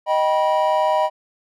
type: chord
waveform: triangle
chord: Eb augmented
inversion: none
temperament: just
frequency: 622.3 / 777.8 / 972.3 Hz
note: Eb5 / G5 / B5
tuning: 0 / -14 / -27 cents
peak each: -17 / -20 / -18 dBFS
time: 0.06-1.1 s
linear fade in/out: 50 ms
effects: none